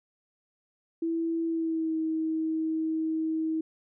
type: tone with pitch glide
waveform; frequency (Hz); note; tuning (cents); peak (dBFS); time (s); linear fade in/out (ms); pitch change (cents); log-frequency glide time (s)
sine; 330 to 318.8; E4 to D#4; +2 to +42; -26; 1.02-3.61; 5; -60; 1.46-1.97
effects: none